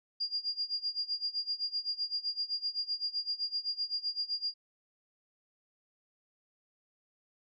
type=tone with tremolo; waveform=sine; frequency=4813 Hz; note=D8; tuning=42 cents sharp; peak=-29 dBFS; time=0.2-4.54 s; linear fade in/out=10 ms; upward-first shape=sine; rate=7.8 Hz; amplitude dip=90%; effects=none